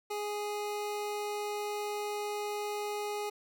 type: tone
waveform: 25% pulse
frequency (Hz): 415.3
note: G#4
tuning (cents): 0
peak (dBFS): -30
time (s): 0.1-3.3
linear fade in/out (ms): 10
effects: none